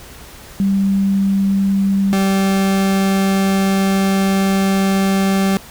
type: tone pair in turn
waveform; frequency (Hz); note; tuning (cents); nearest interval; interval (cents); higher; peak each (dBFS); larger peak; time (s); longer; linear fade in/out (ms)
sine / 40% pulse; 196 / 193.97; G3 / G3; 0 / -18; unison; 18; first; -12; neither; 0.6-2.13 / 2.13-5.57; second; 0
effects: added 63 Hz sine -43 dBFS peak until 5.7 s + pink hiss -38 dBFS RMS until 5.7 s